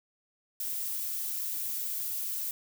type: noise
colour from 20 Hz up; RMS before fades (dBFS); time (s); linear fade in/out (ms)
violet; -34; 0.6-2.51; 2
effects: none

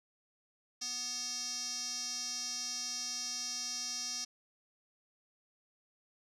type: tone with band-pass filter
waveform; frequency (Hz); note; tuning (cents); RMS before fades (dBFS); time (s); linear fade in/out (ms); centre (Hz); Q
square; 246.9; B3; 0; -39; 0.81-4.25; 10; 5500; 7.8
effects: none

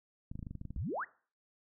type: clicks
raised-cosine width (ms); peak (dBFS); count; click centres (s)
5; -30; 11; 0.315 / 0.355 / 0.392 / 0.428 / 0.468 / 0.51 / 0.553 / 0.614 / 0.653 / 0.706 / 0.763
type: exponential sweep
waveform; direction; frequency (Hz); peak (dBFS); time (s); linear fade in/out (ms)
sine; up; 49.63 to 2051; -34; 0.76-1.05; 20
effects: noise-tail reverb RT60 0.4 s tail -20 dB re dry

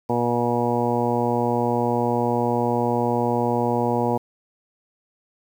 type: harmonic tone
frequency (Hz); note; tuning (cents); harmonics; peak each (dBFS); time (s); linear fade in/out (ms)
120; B2; -49; 1 / 2 / 3 / 4 / 5 / 6 / 7 / 8; -28 / -25 / -28 / -25 / -30 / -29 / -27 / -29; 0.09-4.18; 10
effects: 8-bit

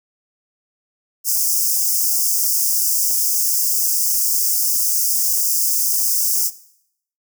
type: high-pass noise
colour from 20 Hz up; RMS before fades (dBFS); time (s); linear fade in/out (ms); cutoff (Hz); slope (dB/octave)
white; -18; 1.24-6.51; 50; 5000; 96
effects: noise-tail reverb RT60 0.7 s tail -17 dB re dry

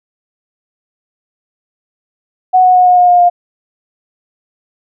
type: tone with pitch steps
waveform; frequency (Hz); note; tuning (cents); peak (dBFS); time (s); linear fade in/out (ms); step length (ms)
sine; 740 / 734 / 728.1 / 722.3 / 716.4 / 710.7 / 705; F#5 / F#5 / F#5 / F#5 / F5 / F5 / F5; 0 / -14 / -28 / -42 / +44 / +30 / +16; -4; 2.53-3.3; 20; 110
effects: none

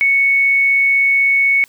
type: tone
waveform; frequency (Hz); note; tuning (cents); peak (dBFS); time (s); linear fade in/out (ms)
sine; 2216; C#7; -1; -10; 0.01-1.64; 0
effects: white hiss -50 dBFS RMS until 1.68 s

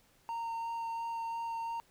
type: tone with vibrato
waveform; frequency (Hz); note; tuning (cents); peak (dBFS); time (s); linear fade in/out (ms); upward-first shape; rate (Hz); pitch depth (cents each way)
triangle; 920; A#5; -23; -33; 0.29-1.8; 0; sine; 2.9; 9
effects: pink hiss -67 dBFS RMS until 1.9 s

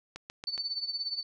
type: click train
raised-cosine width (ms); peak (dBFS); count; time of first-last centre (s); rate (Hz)
0.2; -23; 4; 0.16-0.578; 7.17
type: tone with tremolo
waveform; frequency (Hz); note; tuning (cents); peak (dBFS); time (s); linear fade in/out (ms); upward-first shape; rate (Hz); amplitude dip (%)
sine; 4507; C#8; +28; -28; 0.47-1.23; 2; triangle; 17; 85
effects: none

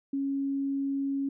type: tone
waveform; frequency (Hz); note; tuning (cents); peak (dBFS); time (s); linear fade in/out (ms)
sine; 275.7; C#4; -9; -27; 0.13-1.29; 5
effects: none

